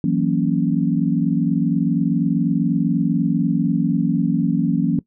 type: chord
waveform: sine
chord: F# dominant seventh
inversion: third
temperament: equal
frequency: 164.81 / 185 / 233.1 / 277.2 Hz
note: E3 / F#3 / A#3 / C#4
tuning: 0 / 0 / 0 / 0 cents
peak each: -21 dBFS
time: 0.04-4.99 s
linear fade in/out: 2 ms
effects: noise-tail reverb RT60 0.1 s tail -20 dB re dry